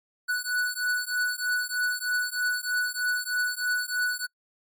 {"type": "beating tone pair", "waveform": "square", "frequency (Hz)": [1478, 1481.2], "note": ["F#6", "F#6"], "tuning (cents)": [-2, 1], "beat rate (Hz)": 3.2, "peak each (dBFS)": -29, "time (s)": [0.28, 4.27], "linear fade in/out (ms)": 20, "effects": ["noise-tail reverb RT60 0.1 s tail -26 dB re dry", "MP3 96 kbps"]}